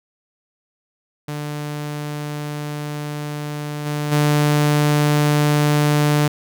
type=tone with level steps; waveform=sawtooth; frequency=148.2 Hz; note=D3; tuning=16 cents sharp; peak=-21 / -17 / -10 dBFS; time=1.28-6.28 s; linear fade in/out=5 ms; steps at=3.85 / 4.11 s; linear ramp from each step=20 ms; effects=none